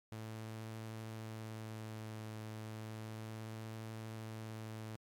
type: tone with vibrato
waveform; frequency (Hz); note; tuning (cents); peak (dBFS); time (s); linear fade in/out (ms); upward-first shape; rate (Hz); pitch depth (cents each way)
sawtooth; 110; A2; 0; -40; 0.12-4.96; 0; triangle; 0.33; 17
effects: MP3 96 kbps